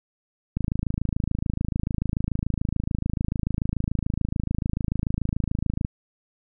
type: click train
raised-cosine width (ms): 5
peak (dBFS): -12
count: 143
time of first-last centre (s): 0.57-5.849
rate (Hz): 26.9
effects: none